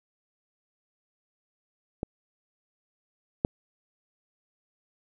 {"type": "clicks", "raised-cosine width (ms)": 2, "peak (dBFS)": [-16, -9], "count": 2, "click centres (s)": [2.031, 3.449], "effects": []}